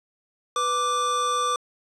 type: tone pair together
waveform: square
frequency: 493.9 / 1174.7 Hz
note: B4 / D6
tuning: 0 / 0 cents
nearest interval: octave + minor third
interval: 1500 cents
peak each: -31 / -23 dBFS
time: 0.56-1.56 s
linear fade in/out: 2 ms
effects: resampled to 22050 Hz + 9-bit